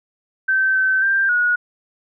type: tone with pitch steps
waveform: sine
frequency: 1547 / 1536 / 1581 / 1453 Hz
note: G6 / G6 / G6 / F#6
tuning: -23 / -36 / +14 / -32 cents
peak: -14 dBFS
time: 0.48-1.56 s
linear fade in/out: 10 ms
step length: 270 ms
effects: none